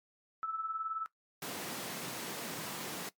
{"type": "tone with tremolo", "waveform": "sine", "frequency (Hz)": 1313, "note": "E6", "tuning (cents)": -7, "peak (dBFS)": -31, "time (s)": [0.43, 1.06], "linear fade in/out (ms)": 0, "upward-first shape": "triangle", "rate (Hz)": 19, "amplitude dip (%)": 70}
{"type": "high-pass noise", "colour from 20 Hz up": "pink", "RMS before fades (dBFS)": -41, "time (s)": [1.42, 3.09], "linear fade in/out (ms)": 2, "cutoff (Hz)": 150, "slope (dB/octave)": 24}
{"effects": ["noise-tail reverb RT60 0.1 s tail -18 dB re dry", "MP3 96 kbps"]}